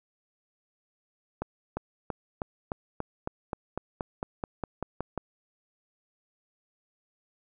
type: accelerating click train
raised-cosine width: 1 ms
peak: -17 dBFS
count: 16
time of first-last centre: 1.42-5.177 s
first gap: 350 ms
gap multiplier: 0.95
effects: none